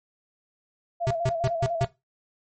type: tone with vibrato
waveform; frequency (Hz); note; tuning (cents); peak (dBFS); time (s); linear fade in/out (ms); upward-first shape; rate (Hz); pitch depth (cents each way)
sine; 672; E5; +33; -25; 1-1.86; 20; square; 10; 41
type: tone bursts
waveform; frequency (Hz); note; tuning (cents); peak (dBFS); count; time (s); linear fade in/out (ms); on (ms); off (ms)
square; 130; C3; -11; -22; 5; 1.07-1.845; 0; 35; 150
effects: noise-tail reverb RT60 0.2 s tail -17 dB re dry + MP3 32 kbps